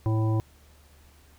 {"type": "harmonic tone", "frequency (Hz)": 110, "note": "A2", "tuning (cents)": 0, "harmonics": [1, 3, 5, 7, 9], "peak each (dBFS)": [-22, -30, -38, -40, -39], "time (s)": [0.06, 0.4], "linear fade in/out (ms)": 0, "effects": ["added 73 Hz sine -55 dBFS peak until 1.38 s", "pink hiss -59 dBFS RMS until 1.38 s"]}